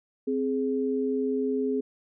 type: tone pair together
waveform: sine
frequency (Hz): 261.6 / 418.8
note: C4 / G#4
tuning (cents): 0 / +15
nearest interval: minor sixth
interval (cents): 815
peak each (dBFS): -27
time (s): 0.27-1.81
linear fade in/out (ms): 10
effects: none